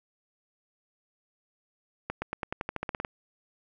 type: accelerating click train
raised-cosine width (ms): 0.5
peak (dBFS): -16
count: 13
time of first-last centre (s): 2.1-3.049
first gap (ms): 120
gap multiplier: 0.92
effects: none